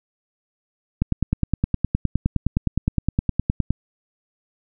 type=click train; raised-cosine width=5 ms; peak=-6 dBFS; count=27; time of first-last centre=1.02-3.706 s; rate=9.68 Hz; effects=none